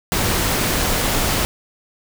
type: noise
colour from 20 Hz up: pink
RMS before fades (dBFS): -19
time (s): 0.12-1.45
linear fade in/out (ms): 0
effects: none